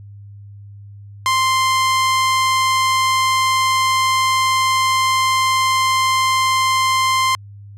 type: tone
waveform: sawtooth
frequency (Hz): 1046.5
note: C6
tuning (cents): 0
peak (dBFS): -10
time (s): 1.26-7.35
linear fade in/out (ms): 0
effects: added 101 Hz sine -35 dBFS peak until 7.77 s + low-pass 10000 Hz 12 dB/octave